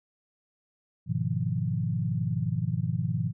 sine chord, F half-diminished seventh, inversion first, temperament equal, 103.83 / 123.47 / 155.56 / 174.61 Hz, Ab2 / Cb3 / Eb3 / F3, 0 / 0 / 0 / 0 cents, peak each -32 / -30 / -31 / -32 dBFS, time 1.06-3.33 s, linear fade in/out 50 ms, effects none

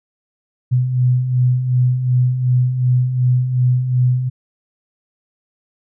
sine beating tone pair, 123.47 / 126.17 Hz, B2 / B2, 0 / +37 cents, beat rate 2.7 Hz, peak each -21 / -13 dBFS, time 0.71-4.3 s, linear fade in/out 20 ms, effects none

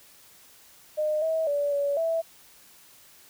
sine tone with pitch steps, 611 / 643 / 576 / 568 / 657 Hz, D#5 / E5 / D5 / C#5 / E5, -32 / -43 / -34 / +42 / -6 cents, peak -23 dBFS, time 0.97-2.22 s, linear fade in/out 20 ms, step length 250 ms, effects white hiss -54 dBFS RMS until 3.29 s

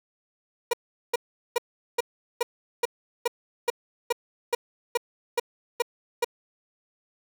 30% pulse tone bursts, 478.5 Hz, A#4, 45 cents sharp, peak -18 dBFS, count 14, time 0.71-6.246 s, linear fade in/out 5 ms, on 24 ms, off 400 ms, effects none

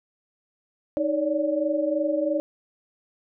sine tone cluster, 311.8 / 562 / 585 Hz, D#4 / C#5 / D5, +4 / +24 / -7 cents, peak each -26 dBFS, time 0.97-2.4 s, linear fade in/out 0 ms, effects none

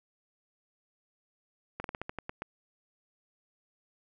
slowing click train, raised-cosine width 0.5 ms, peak -21 dBFS, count 9, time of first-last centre 1.8-2.42 s, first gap 42 ms, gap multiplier 1.17, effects none

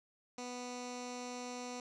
15% pulse tone with low-pass filter, 246.9 Hz, B3, in tune, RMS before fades -44 dBFS, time 0.38-1.8 s, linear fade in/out 2 ms, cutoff 6500 Hz, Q 3, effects none

